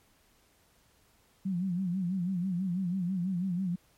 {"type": "tone with vibrato", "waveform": "sine", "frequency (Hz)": 182.5, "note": "F#3", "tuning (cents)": -24, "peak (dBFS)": -28, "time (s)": [1.45, 3.76], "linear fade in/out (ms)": 10, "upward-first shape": "sine", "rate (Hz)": 6.1, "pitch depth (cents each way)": 110, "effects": ["pink hiss -66 dBFS RMS until 3.97 s", "MP3 64 kbps"]}